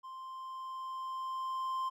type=tone with level ramp; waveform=triangle; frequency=1046.5 Hz; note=C6; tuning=in tune; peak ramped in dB=-42 to -30 dBFS; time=0.03-1.9 s; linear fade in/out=20 ms; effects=none